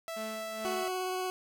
sawtooth tone, 659.3 Hz, E5, in tune, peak -33 dBFS, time 0.08-0.88 s, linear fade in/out 0 ms
sawtooth tone with tremolo, 218.2 Hz, A3, 14 cents flat, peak -36 dBFS, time 0.16-0.84 s, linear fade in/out 10 ms, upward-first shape sine, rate 2.4 Hz, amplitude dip 75%
20% pulse tone with vibrato, 370 Hz, F#4, in tune, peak -27 dBFS, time 0.65-1.3 s, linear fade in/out 0 ms, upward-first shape sine, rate 17 Hz, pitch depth 9 cents each way
effects none

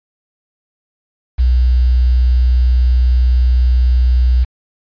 sine tone with quantisation, 61.9 Hz, B1, 5 cents sharp, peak -8 dBFS, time 1.38-4.45 s, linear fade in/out 20 ms, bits 6, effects resampled to 11025 Hz

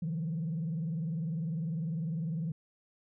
sine tone with vibrato, 162.3 Hz, E3, 27 cents flat, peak -30 dBFS, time 0.02-2.52 s, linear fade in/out 5 ms, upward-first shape sine, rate 20 Hz, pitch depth 170 cents each way, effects tanh soft clip ceiling -28 dBFS

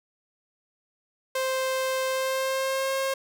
sawtooth tone with pitch glide, 523.3 to 536.8 Hz, C5 to C5, 0 to +44 cents, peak -21 dBFS, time 1.35-3.14 s, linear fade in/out 5 ms, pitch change +44 cents, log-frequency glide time 2.08-2.94 s, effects none

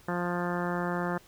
harmonic tone, 175.8 Hz, F3, 12 cents sharp, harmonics 1 / 2 / 3 / 4 / 5 / 6 / 7 / 8 / 9 / 10, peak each -32 / -35 / -37 / -38 / -39 / -40 / -40 / -41 / -42 / -42 dBFS, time 0.08-1.18 s, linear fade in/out 5 ms, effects pink hiss -57 dBFS RMS until 1.27 s

